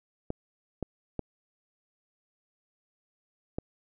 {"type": "clicks", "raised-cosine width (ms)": 2, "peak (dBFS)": -18, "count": 4, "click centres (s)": [0.304, 0.827, 1.193, 3.585], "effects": []}